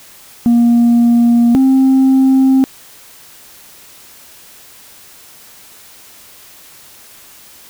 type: tone pair in turn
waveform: sine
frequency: 236.4 / 264.9 Hz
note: A#3 / C4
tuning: +24 / +22 cents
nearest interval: major second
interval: 198 cents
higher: second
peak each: -4 dBFS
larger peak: neither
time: 0.46-1.55 / 1.55-2.64 s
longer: neither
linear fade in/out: 0 ms
effects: tanh soft clip ceiling -5 dBFS + white hiss -40 dBFS RMS until 7.69 s